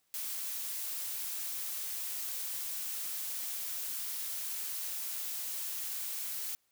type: noise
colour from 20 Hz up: blue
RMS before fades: -38 dBFS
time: 0.14-6.55 s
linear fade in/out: 0 ms
effects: white hiss -75 dBFS RMS until 6.71 s